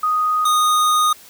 sine / square tone pair in turn, 1244.5 / 1235.9 Hz, D#6 / D#6, 0 / -12 cents, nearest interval unison, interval 12 cents, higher first, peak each -15 / -14 dBFS, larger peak second, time 0.03-0.45 / 0.45-1.13 s, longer second, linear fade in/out 5 ms, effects white hiss -44 dBFS RMS until 1.29 s

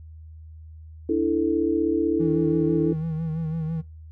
sine chord, D suspended second, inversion none, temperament equal, 293.7 / 329.6 / 440 Hz, D4 / E4 / A4, 0 / 0 / 0 cents, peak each -25 / -22 / -25 dBFS, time 1.09-2.93 s, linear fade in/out 5 ms
triangle tone with vibrato, 160.6 Hz, E3, 45 cents flat, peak -23 dBFS, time 2.19-3.82 s, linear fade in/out 20 ms, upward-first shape sine, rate 6 Hz, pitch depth 53 cents each way
effects noise-tail reverb RT60 0.3 s tail -22 dB re dry + added 79 Hz sine -40 dBFS peak until 4.11 s

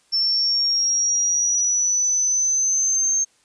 sine linear sweep, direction up, 5380 to 6380 Hz, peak -17 dBFS, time 0.12-3.25 s, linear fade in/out 20 ms, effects white hiss -60 dBFS RMS until 3.44 s + resampled to 22050 Hz

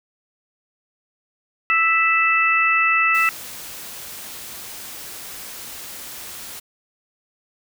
harmonic tone, 659.3 Hz, E5, in tune, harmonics 2 / 3 / 4, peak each -19 / -20 / -18 dBFS, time 1.7-3.29 s, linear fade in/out 0 ms
white noise, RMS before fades -35 dBFS, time 3.14-6.6 s, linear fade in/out 10 ms
effects none

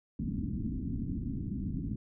white low-pass noise, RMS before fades -35 dBFS, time 0.19-1.96 s, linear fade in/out 2 ms, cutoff 280 Hz, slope 48 dB/octave, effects none

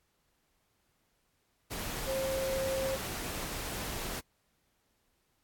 sine tone in noise, 533 Hz, C5, 32 cents sharp, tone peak -31 dBFS, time 2.07-2.97 s, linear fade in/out 20 ms, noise pink, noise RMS -38 dBFS, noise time 1.7-4.21 s, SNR +4 dB, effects pink hiss -75 dBFS RMS until 5.43 s + AAC 64 kbps

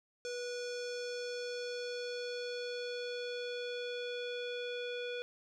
square tone with low-pass filter sweep, 487.9 Hz, B4, 21 cents flat, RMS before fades -40 dBFS, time 0.25-5.22 s, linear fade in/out 0 ms, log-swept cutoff 5900 to 3200 Hz, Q 3, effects none

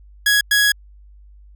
sawtooth tone bursts at uneven times, 1667 Hz, G#6, 6 cents sharp, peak -9 dBFS, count 2, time 0.26-0.41 / 0.51-0.72 s, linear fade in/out 5 ms, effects added 50 Hz sine -42 dBFS peak until 1.55 s

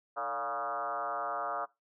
sine tone with frequency modulation, 965 Hz, B5, 40 cents flat, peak -32 dBFS, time 0.16-1.66 s, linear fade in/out 20 ms, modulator 130 Hz, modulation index 3.2, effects noise-tail reverb RT60 0.2 s tail -20 dB re dry

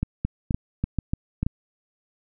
two click trains, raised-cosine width 5 ms, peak -11 / -11 dBFS, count 5 / 4, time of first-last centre 0.25-1.43 / 0.03-1.465 s, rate 3.39 / 2.09 Hz, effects none

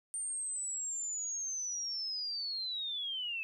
sine linear sweep, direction down, 8880 to 2584 Hz, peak -35 dBFS, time 0.14-3.43 s, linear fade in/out 0 ms, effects 12-bit

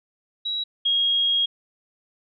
sine tone pair in turn, 3876 / 3273 Hz, B7 / G#7, -33 / -26 cents, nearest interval minor third, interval 293 cents, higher first, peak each -24 / -18 dBFS, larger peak second, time 0.45-0.64 / 0.85-1.46 s, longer second, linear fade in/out 10 ms, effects none

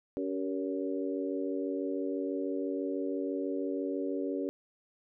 harmonic tone with a mistuned harmonic, 94 Hz, F#2, 28 cents sharp, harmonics 3 / 4 / 5 / 6, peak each -34 / -36 / -38 / -40 dBFS, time 0.17-4.49 s, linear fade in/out 0 ms, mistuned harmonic 4, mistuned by +36 cents, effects none

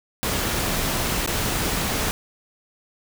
pink noise with dropouts, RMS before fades -24 dBFS, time 0.23-2.11 s, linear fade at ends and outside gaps 0 ms, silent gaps 1.261-1.275 s, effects none

